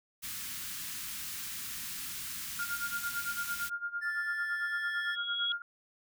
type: band-stop noise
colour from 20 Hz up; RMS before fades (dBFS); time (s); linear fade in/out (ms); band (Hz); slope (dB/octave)
white; -40; 0.22-3.7; 20; 270 to 1200; 24
type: tone with tremolo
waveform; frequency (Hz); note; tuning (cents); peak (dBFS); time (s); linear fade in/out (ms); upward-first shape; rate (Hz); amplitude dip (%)
sine; 1408; F6; +14; -31; 2.59-5.62; 2; sine; 8.9; 85
type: tone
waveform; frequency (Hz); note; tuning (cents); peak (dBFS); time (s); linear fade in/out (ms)
triangle; 1757; A6; -3; -32; 4.01-5.16; 20
type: tone with exponential growth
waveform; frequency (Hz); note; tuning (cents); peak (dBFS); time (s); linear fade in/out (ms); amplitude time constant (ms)
sine; 3322; G#7; 0; -28; 4.09-5.52; 1; 310
effects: none